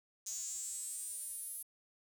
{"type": "tone with high-pass filter sweep", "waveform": "sawtooth", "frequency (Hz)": 225.1, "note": "A3", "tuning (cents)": 40, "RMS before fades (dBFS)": -43, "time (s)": [0.26, 1.63], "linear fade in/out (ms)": 10, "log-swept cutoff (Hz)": [6600, 11000], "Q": 7.9, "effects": []}